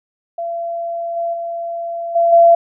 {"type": "tone with level steps", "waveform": "sine", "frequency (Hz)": 679, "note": "F5", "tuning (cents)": -49, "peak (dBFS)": [-20, -17, -21, -10, -5], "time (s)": [0.38, 2.55], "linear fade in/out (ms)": 5, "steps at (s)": [1.16, 1.33, 2.15, 2.32], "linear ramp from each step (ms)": 10, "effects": []}